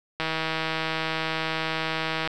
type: click train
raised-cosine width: 0.3 ms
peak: -11 dBFS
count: 333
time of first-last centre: 0.2-2.275 s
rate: 160 Hz
effects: none